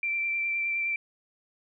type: tone with vibrato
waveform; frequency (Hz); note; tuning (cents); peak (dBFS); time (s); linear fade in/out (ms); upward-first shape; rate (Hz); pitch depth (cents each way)
sine; 2349; D7; 0; -26; 0.03-0.96; 2; triangle; 9.7; 17
effects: none